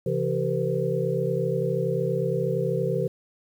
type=tone cluster; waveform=sine; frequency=135.3 / 168 / 388.6 / 460.4 / 509 Hz; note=C#3 / E3 / G4 / A#4 / C5; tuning=-42 / +33 / -15 / -22 / -48 cents; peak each=-29 dBFS; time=0.06-3.08 s; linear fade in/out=5 ms; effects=9-bit